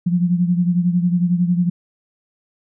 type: beating tone pair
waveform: sine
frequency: 174.61 / 185.61 Hz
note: F3 / F#3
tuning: 0 / +6 cents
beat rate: 11 Hz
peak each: -15 / -21 dBFS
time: 0.06-1.7 s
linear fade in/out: 10 ms
effects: none